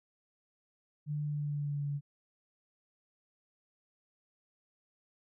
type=tone with pitch glide; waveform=sine; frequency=148.5 to 143.44 Hz; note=D3 to D3; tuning=+20 to -40 cents; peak=-32 dBFS; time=1.06-2.01 s; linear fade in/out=50 ms; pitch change=-60 cents; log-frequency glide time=1.22-1.85 s; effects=none